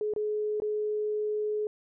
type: tone with dropouts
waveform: sine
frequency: 423.5 Hz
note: G#4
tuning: 34 cents sharp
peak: -27 dBFS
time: 0.01-1.67 s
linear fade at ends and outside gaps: 1 ms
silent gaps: 0.137-0.162 / 0.601-0.62 s
effects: none